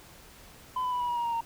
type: tone with pitch steps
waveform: sine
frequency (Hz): 1013 / 999.6 / 986.4 / 973.4 / 960.6 / 947.9 / 935.4 / 923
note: B5 / B5 / B5 / B5 / B5 / A#5 / A#5 / A#5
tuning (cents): +44 / +21 / -2 / -25 / -48 / +29 / +6 / -17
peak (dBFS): -25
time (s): 0.76-1.408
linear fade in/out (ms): 5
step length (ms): 81
effects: tanh soft clip ceiling -26 dBFS + pink hiss -52 dBFS RMS until 1.45 s